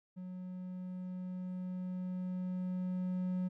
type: tone with level ramp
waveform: triangle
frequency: 182.9 Hz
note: F#3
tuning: 20 cents flat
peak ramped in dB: -40 to -30 dBFS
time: 0.16-3.49 s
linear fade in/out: 20 ms
effects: none